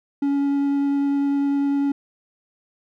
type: tone with vibrato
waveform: triangle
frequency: 281 Hz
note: C#4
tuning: 24 cents sharp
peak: -16 dBFS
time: 0.22-1.92 s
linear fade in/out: 5 ms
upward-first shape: triangle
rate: 10 Hz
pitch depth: 8 cents each way
effects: none